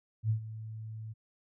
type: tone with ADSR envelope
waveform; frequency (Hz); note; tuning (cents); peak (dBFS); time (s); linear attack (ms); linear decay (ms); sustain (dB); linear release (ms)
sine; 110; A2; 0; -24; 0.23-1.14; 68; 99; -15; 24
effects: none